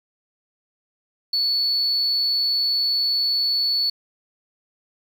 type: tone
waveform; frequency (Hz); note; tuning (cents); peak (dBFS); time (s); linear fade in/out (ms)
sine; 4435; C#8; 0; -17; 1.33-3.9; 5
effects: tanh soft clip ceiling -15 dBFS + 8-bit